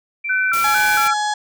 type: tone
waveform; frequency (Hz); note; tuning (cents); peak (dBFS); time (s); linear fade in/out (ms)
sine; 2349; D7; 0; -22; 0.24-1.11; 10
type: tone with vibrato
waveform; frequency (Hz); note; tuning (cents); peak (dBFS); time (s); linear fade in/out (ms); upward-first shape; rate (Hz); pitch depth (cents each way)
sine; 1432; F6; +43; -16; 0.29-1.14; 10; square; 2.2; 94
type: noise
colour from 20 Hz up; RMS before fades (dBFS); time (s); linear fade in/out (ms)
white; -27; 0.53-1.08; 5
type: harmonic tone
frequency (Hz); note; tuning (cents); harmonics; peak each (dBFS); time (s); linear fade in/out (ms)
841; G#5; +22; 1 / 2 / 4 / 5 / 6 / 7 / 8 / 9 / 10; -19 / -25 / -31 / -33 / -35 / -36 / -37 / -38 / -39; 0.64-1.34; 5
effects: none